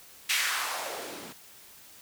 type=noise with band-pass filter sweep; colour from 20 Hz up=blue; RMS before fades=-32 dBFS; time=0.29-1.33 s; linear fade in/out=10 ms; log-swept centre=2500 to 210 Hz; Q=1.9; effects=white hiss -52 dBFS RMS until 2.01 s